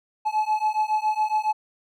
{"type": "beating tone pair", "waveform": "triangle", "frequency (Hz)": [855, 862.2], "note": ["A5", "A5"], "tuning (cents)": [-50, -35], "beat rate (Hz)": 7.2, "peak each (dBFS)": -22, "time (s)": [0.25, 1.53], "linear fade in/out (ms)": 20, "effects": []}